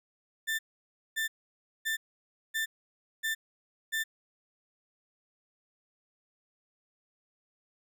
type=tone bursts; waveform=35% pulse; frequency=1781 Hz; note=A6; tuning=21 cents sharp; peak=-27 dBFS; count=6; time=0.47-4.04 s; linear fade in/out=20 ms; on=120 ms; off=570 ms; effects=none